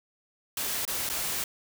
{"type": "noise with dropouts", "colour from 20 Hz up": "white", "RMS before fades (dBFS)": -31, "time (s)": [0.57, 1.44], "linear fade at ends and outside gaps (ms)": 2, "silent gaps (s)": [[0.852, 0.877], [1.091, 1.098]], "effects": []}